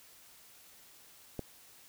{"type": "click", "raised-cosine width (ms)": 2, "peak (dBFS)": -23, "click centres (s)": 1.393, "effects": ["white hiss -58 dBFS RMS until 1.88 s"]}